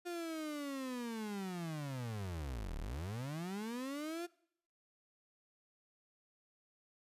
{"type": "linear two-way sweep", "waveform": "35% pulse", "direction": "down then up", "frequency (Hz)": [354.3, 33, 354.3], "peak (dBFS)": -38, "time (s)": [0.05, 4.27], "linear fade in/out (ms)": 20, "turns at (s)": 2.78, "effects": ["noise-tail reverb RT60 0.7 s tail -23 dB re dry", "resampled to 32000 Hz"]}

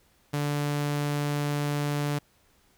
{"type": "tone", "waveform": "sawtooth", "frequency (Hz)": 145.8, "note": "D3", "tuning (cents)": -12, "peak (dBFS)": -22, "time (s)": [0.33, 2.19], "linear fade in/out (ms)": 10, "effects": ["pink hiss -64 dBFS RMS until 2.77 s"]}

